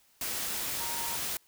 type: tone in noise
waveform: sine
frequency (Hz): 932.3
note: A#5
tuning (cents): 0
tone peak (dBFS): -40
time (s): 0.8-1.16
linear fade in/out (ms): 2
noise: white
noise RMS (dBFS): -34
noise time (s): 0.21-1.37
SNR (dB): -9
effects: white hiss -65 dBFS RMS until 1.47 s